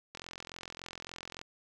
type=click train; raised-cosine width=0.2 ms; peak=-25 dBFS; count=56; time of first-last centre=0.15-1.414 s; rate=43.5 Hz; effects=none